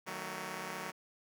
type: chord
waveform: 5% pulse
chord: D# diminished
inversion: none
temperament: just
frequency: 155.56 / 186.68 / 224 Hz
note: D#3 / F#3 / A3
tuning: 0 / +16 / +31 cents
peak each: -35 / -32 / -34 dBFS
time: 0.06-0.92 s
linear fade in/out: 20 ms
effects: none